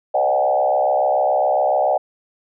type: tone with frequency modulation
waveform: sine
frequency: 675 Hz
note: E5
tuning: 41 cents sharp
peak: -14 dBFS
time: 0.14-1.98 s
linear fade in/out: 10 ms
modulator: 67.1 Hz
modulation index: 2
effects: none